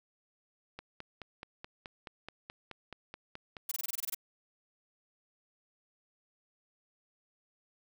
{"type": "click train", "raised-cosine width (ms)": 0.3, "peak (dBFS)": -27, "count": 14, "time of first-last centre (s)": [0.79, 3.568], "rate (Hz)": 4.68}
{"type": "noise bursts", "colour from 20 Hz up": "blue", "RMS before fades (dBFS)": -35, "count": 10, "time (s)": [3.69, 4.147], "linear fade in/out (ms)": 5, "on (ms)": 25, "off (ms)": 23}
{"effects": []}